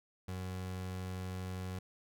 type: tone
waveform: 30% pulse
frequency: 92.5 Hz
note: F#2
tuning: in tune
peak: -36 dBFS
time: 0.28-1.79 s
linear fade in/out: 5 ms
effects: none